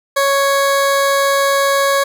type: tone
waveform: 20% pulse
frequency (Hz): 554.4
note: C#5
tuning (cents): 0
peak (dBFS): -7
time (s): 0.16-2.04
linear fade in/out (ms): 10
effects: none